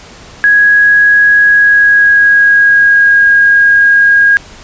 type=tone with pitch glide; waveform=sine; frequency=1661.2 to 1632.7 Hz; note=G#6 to G#6; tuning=0 to -30 cents; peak=-3 dBFS; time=0.44-4.37 s; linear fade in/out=0 ms; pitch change=-30 cents; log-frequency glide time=1.39-3.27 s; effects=pink hiss -34 dBFS RMS until 4.63 s + resampled to 16000 Hz